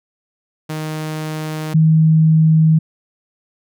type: tone pair in turn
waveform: sawtooth / sine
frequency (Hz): 155.56 / 158.65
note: D#3 / D#3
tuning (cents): 0 / +34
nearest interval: unison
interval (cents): 34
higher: second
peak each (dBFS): -18 / -8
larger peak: second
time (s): 0.69-1.74 / 1.74-2.79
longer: neither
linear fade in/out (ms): 10
effects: none